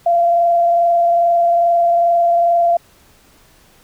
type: tone with frequency modulation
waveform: sine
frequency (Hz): 687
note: F5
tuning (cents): -29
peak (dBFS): -10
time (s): 0.06-2.77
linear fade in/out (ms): 5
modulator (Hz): 22.4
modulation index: 0.36
effects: pink hiss -50 dBFS RMS until 3.83 s